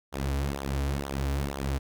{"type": "tone with flanger", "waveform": "sawtooth", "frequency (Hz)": 69.2, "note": "C#2", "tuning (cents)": -2, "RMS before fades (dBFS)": -30, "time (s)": [0.12, 1.79], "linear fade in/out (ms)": 20, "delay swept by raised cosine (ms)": [0.4, 5.6], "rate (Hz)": 2.1, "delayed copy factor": -0.75, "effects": []}